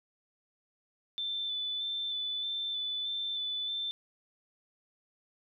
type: tone with vibrato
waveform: sine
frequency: 3520 Hz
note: A7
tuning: in tune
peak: -32 dBFS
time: 1.18-3.91 s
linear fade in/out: 0 ms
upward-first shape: square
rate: 1.6 Hz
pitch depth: 15 cents each way
effects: none